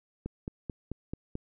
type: click train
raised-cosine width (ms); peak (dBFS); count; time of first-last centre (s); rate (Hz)
3; -22; 6; 0.26-1.354; 4.57
effects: none